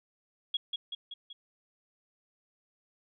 sine tone with echo, 3322 Hz, G#7, in tune, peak -27 dBFS, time 0.54-0.57 s, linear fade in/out 5 ms, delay 190 ms, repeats 4, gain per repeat -4 dB, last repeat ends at 1.33 s, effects none

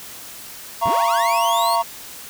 triangle chord, Bb minor, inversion second, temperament equal with one note detuned, 683.7 / 932.3 / 1108.7 Hz, F5 / Bb5 / Db6, -37 / 0 / 0 cents, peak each -19 / -17 / -20 dBFS, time 0.81-1.83 s, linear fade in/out 20 ms
sawtooth linear sweep, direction up, 36.71 to 4502 Hz, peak -22 dBFS, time 0.85-1.76 s, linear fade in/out 10 ms
effects white hiss -37 dBFS RMS until 2.29 s

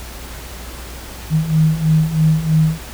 sine beating tone pair, 155.56 / 158.66 Hz, D#3 / D#3, 0 / +34 cents, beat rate 3.1 Hz, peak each -17 / -13 dBFS, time 1.3-2.79 s, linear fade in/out 50 ms, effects added 60 Hz sine -32 dBFS peak until 2.93 s + pink hiss -34 dBFS RMS until 2.93 s

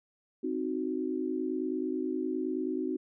sine chord, C diminished, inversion none, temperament equal, 261.6 / 311.1 / 370 Hz, C4 / Eb4 / Gb4, 0 / 0 / 0 cents, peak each -34 dBFS, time 0.43-2.97 s, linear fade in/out 10 ms, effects none

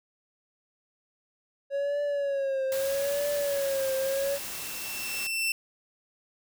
triangle tone with vibrato, 554.4 Hz, C#5, in tune, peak -24 dBFS, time 1.7-4.39 s, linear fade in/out 50 ms, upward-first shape triangle, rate 0.78 Hz, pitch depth 84 cents each way
white noise, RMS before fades -37 dBFS, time 2.72-5.27 s, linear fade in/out 0 ms
sawtooth tone with exponential growth, 2682 Hz, E7, 29 cents sharp, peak -21 dBFS, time 3.72-5.52 s, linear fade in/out 2 ms, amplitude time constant 390 ms
effects none

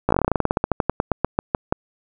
slowing click train, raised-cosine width 1 ms, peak -3 dBFS, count 25, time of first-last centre 0.09-1.725 s, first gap 16 ms, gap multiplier 1.11, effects none

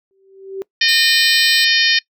sine tone with exponential growth, 386.7 Hz, G4, 24 cents flat, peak -20 dBFS, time 0.11-0.62 s, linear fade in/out 0 ms, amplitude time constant 110 ms
harmonic tone, 611 Hz, D#5, 32 cents flat, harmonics 3 / 4 / 5 / 6 / 7 / 8 / 9, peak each -17 / -18 / -19 / -20 / -20 / -21 / -22 dBFS, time 0.81-1.99 s, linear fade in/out 5 ms
sawtooth tone, 4008 Hz, B7, 25 cents sharp, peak -18 dBFS, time 0.88-1.65 s, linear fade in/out 10 ms
effects noise-tail reverb RT60 0.1 s tail -22 dB re dry

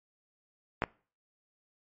clicks, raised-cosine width 0.5 ms, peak -13 dBFS, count 2, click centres 0.821 / 0.838 s, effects noise-tail reverb RT60 0.4 s tail -23 dB re dry + MP3 32 kbps

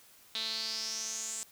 sawtooth tone with band-pass filter sweep, 221.8 Hz, A3, 14 cents sharp, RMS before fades -37 dBFS, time 0.35-1.43 s, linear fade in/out 0 ms, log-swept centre 3800 to 7800 Hz, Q 6.8, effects white hiss -59 dBFS RMS until 1.51 s

